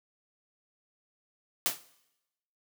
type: noise with exponential decay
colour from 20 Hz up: white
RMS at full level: -24 dBFS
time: 1.66-1.83 s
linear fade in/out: 0 ms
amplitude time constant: 35 ms
effects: noise-tail reverb RT60 0.9 s tail -19 dB re dry + high-pass 150 Hz 12 dB/octave